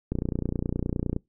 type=click train; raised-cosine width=3 ms; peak=-14 dBFS; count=32; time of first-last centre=0.12-1.164 s; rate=29.7 Hz; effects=noise-tail reverb RT60 0.2 s tail -25 dB re dry